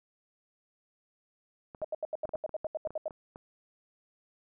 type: clicks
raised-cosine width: 1 ms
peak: -31 dBFS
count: 11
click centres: 1.748 / 1.817 / 2.252 / 2.292 / 2.354 / 2.493 / 2.646 / 2.871 / 2.906 / 3.108 / 3.359 s
type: tone bursts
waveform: sine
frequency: 622.3 Hz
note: D#5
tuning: in tune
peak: -30 dBFS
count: 13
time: 1.82-3.081 s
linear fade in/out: 2 ms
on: 25 ms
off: 78 ms
effects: none